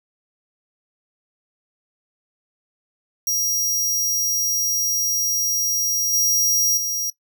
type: tone with level steps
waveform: sawtooth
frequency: 5700 Hz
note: F8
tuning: 34 cents sharp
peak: -17 / -14 / -20 dBFS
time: 3.27-7.1 s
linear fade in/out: 2 ms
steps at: 6.13 / 6.77 s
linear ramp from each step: 5 ms
effects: noise-tail reverb RT60 0.1 s tail -18 dB re dry